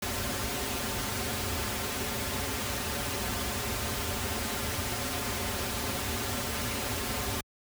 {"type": "noise with comb filter", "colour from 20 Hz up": "pink", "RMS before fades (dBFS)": -32, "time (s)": [0.02, 7.41], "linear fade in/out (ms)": 5, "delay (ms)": 6.2, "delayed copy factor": -0.95, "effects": ["high-pass 60 Hz 12 dB/octave"]}